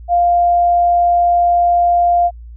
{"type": "tone", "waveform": "sine", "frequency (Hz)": 698.5, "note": "F5", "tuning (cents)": 0, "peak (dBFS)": -9, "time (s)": [0.08, 2.31], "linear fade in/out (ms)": 50, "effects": ["added 58 Hz sine -31 dBFS peak until 2.56 s"]}